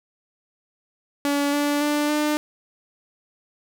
sawtooth tone with pitch steps, 285.4 / 290.2 / 295.1 / 300.1 Hz, D4 / D4 / D4 / D4, -49 / -21 / +8 / +38 cents, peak -16 dBFS, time 1.25-2.37 s, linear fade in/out 0 ms, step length 280 ms, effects none

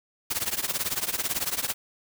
white noise with tremolo, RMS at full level -25 dBFS, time 0.3-1.74 s, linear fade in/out 10 ms, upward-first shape triangle, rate 18 Hz, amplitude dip 95%, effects none

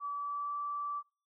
sine tone with pitch glide, 1149 to 1161 Hz, D6 to D6, -38 to -20 cents, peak -34 dBFS, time 0-1.03 s, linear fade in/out 50 ms, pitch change +18 cents, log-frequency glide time 0.14-0.57 s, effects noise-tail reverb RT60 0.4 s tail -26 dB re dry

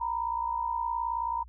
sine tone pair together, 928.8 / 987.8 Hz, A#5 / B5, -7 / 0 cents, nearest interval minor second, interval 107 cents, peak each -30 / -32 dBFS, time 0-1.44 s, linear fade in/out 20 ms, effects added 60 Hz sine -47 dBFS peak until 1.48 s

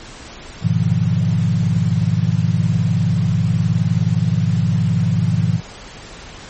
sine chord, F half-diminished seventh, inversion first, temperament equal, 103.83 / 123.47 / 155.56 / 174.61 Hz, Ab2 / Cb3 / Eb3 / F3, 0 / 0 / 0 / 0 cents, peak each -19 dBFS, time 0.61-5.61 s, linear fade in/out 50 ms, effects pink hiss -36 dBFS RMS until 6.49 s + MP3 32 kbps

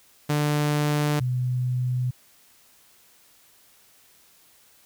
sawtooth / sine tone pair in turn, 148.3 / 125.46 Hz, D3 / B2, +17 / +28 cents, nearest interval minor third, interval 289 cents, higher first, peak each -17 / -22 dBFS, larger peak first, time 0.29-1.2 / 1.2-2.11 s, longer neither, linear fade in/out 10 ms, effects white hiss -57 dBFS RMS until 4.85 s

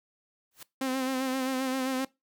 white noise with exponential growth, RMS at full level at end -40 dBFS, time 0.51-0.63 s, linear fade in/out 5 ms, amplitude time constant 24 ms
sawtooth tone with vibrato, 261.6 Hz, C4, in tune, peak -24 dBFS, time 0.81-2.05 s, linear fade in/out 5 ms, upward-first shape sine, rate 7.6 Hz, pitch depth 39 cents each way
effects noise-tail reverb RT60 0.2 s tail -21 dB re dry

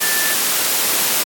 sine tone in noise, 1760 Hz, A6, in tune, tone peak -22 dBFS, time 0.01-0.35 s, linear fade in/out 20 ms, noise white, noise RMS -17 dBFS, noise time 0-1.24 s, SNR -8 dB, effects high-pass 200 Hz 12 dB/octave + AAC 64 kbps

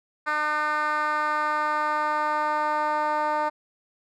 10% pulse tone with band-pass filter sweep, 302.2 Hz, D4, 50 cents sharp, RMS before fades -25 dBFS, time 0.26-3.5 s, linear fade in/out 20 ms, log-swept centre 1400 to 850 Hz, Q 2.1, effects none

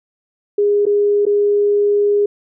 sine tone with dropouts, 410.2 Hz, G#4, 21 cents flat, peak -11 dBFS, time 0.58-2.26 s, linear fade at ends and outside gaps 5 ms, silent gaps 0.855-0.865 / 1.254-1.265 s, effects none

